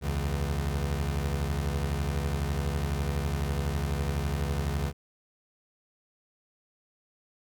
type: beating tone pair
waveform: 25% pulse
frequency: 69.8 / 81.8 Hz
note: C#2 / E2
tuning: +13 / -13 cents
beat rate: 12 Hz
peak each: -25 / -29 dBFS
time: 0.01-4.93 s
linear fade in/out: 50 ms
effects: none